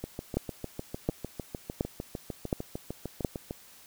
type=two click trains; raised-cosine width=2 ms; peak=-13 / -21 dBFS; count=5 / 24; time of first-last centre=0.37-3.248 / 0.04-3.509 s; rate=1.39 / 6.63 Hz; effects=white hiss -54 dBFS RMS until 3.86 s